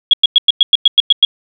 sine tone bursts, 3322 Hz, G#7, in tune, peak -3 dBFS, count 10, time 0.11-1.25 s, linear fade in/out 2 ms, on 24 ms, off 100 ms, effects none

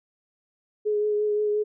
sine tone with vibrato, 420 Hz, G#4, 19 cents sharp, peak -21 dBFS, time 0.85-1.64 s, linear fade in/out 20 ms, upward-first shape triangle, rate 5.7 Hz, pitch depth 21 cents each way, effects none

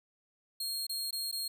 sawtooth tone with dropouts, 4249 Hz, C8, 26 cents sharp, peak -31 dBFS, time 0.6-1.48 s, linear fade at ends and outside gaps 5 ms, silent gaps 0.868-0.894 / 1.109-1.127 / 1.315-1.325 s, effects none

